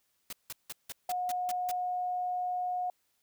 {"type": "noise bursts", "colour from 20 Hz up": "white", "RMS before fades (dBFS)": -40, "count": 8, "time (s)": [0.3, 1.714], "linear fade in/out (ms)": 2, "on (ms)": 28, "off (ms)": 170}
{"type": "tone", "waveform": "sine", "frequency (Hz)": 724, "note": "F#5", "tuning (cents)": -38, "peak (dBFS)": -30, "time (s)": [1.09, 2.9], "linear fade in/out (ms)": 2}
{"effects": ["white hiss -75 dBFS RMS until 3.22 s"]}